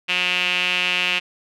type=tone with band-pass filter; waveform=sawtooth; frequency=180.3 Hz; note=F#3; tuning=45 cents flat; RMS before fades=-21 dBFS; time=0.08-1.2 s; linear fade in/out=20 ms; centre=2700 Hz; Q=5.7; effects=none